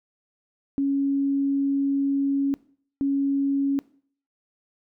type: tone bursts at uneven times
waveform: sine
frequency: 277.2 Hz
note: C#4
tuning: in tune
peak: -20 dBFS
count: 2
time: 0.78-2.54 / 3.01-3.79 s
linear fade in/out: 0 ms
effects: noise-tail reverb RT60 0.5 s tail -20 dB re dry